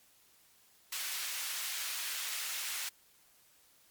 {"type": "high-pass noise", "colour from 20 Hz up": "pink", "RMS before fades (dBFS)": -38, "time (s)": [0.92, 2.89], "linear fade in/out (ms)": 5, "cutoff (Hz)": 2000, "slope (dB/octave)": 12, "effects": ["white hiss -65 dBFS RMS until 3.9 s", "MP3 96 kbps"]}